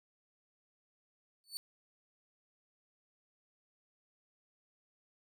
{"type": "tone with exponential growth", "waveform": "sawtooth", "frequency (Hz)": 4484, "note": "C#8", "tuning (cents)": 19, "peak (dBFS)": -32, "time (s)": [1.44, 1.57], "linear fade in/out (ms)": 0, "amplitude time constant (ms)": 27, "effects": []}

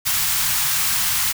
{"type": "band-stop noise", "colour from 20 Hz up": "white", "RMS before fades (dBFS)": -20, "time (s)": [0.05, 1.33], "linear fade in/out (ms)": 20, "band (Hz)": [180, 890], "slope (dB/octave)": 24, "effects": []}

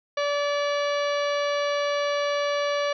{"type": "harmonic tone", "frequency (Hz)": 577, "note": "D5", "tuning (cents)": -31, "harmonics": [1, 2, 3, 4, 5, 6, 7, 8, 10], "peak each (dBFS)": [-24, -30, -34, -36, -38, -40, -41, -42, -44], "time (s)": [0.17, 2.93], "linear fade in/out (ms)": 5, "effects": []}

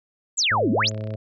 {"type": "exponential two-way sweep", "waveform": "sine", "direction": "down then up", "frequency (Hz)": [8110, 196, 7580], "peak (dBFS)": -18, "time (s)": [0.37, 0.9], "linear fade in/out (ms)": 20, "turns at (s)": 0.71}
{"type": "harmonic tone", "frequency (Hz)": 107.8, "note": "A2", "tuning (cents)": -35, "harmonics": [1, 2, 3, 4, 5, 6], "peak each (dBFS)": [-28, -36, -44, -41, -37, -40], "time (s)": [0.51, 1.16], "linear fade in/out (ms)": 5}
{"type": "clicks", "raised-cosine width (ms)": 0.3, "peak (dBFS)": -28, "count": 10, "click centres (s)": [0.85, 0.882, 0.914, 0.946, 0.978, 1.009, 1.04, 1.073, 1.106, 1.139]}
{"effects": []}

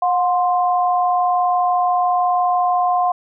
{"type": "tone pair together", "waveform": "sine", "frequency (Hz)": [720.6, 1046.5], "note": ["F#5", "C6"], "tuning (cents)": [-46, 0], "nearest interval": "tritone", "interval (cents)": 646, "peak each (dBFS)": [-15, -20], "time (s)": [0.02, 3.12], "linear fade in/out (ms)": 5, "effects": []}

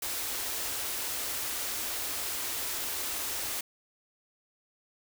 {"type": "band-stop noise", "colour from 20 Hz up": "white", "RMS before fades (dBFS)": -34, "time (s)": [0.02, 3.61], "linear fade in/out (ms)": 5, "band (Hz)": [120, 230], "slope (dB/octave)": 96, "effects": []}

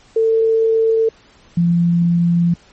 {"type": "tone pair in turn", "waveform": "sine", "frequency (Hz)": [448, 171.63], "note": ["A4", "F3"], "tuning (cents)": [31, -30], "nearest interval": "octave + perfect fourth", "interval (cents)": 1661, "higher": "first", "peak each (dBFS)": -11, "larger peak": "neither", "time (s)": [[0.16, 1.09], [1.57, 2.54]], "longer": "second", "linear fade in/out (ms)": 5, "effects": ["pink hiss -49 dBFS RMS until 2.72 s", "MP3 32 kbps"]}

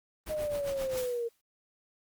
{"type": "noise with tremolo", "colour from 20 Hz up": "pink", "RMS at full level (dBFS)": -40, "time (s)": [0.26, 1.05], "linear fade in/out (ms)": 10, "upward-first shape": "triangle", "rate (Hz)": 7.6, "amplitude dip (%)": 85}
{"type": "linear sweep", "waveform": "sine", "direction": "down", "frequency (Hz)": [622.3, 460], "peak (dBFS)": -30, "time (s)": [0.29, 1.29], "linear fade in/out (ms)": 20}
{"type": "noise with exponential decay", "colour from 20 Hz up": "white", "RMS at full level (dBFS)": -38, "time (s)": [0.97, 1.41], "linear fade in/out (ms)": 1, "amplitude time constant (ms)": 95}
{"effects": ["Opus 32 kbps"]}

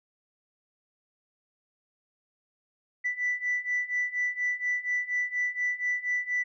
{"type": "beating tone pair", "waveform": "sine", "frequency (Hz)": [1975.5, 1979.7], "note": ["B6", "B6"], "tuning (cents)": [0, 4], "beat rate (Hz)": 4.2, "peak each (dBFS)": [-30, -28], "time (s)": [3.04, 6.44], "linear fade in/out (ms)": 20, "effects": ["tanh soft clip ceiling -21 dBFS"]}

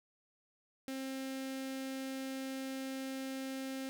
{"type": "tone with notch filter", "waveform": "sawtooth", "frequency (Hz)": 266, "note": "C4", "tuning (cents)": 29, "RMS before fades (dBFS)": -41, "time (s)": [0.88, 3.89], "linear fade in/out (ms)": 0, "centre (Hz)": 1000, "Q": 1.4, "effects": []}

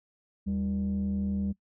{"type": "tone pair together", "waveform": "sine", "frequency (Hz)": [78.58, 198], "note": ["D#2", "G3"], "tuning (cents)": [18, 18], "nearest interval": "octave + major third", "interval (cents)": 1600, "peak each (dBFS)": [-32, -26], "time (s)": [0.46, 1.53], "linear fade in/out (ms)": 20, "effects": ["noise-tail reverb RT60 0.1 s tail -23 dB re dry", "tanh soft clip ceiling -24 dBFS"]}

